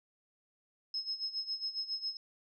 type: tone with tremolo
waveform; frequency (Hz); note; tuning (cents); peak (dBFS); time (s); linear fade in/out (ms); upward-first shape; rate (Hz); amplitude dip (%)
sine; 5170; E8; -34; -32; 0.94-2.17; 2; sine; 7.3; 80
effects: none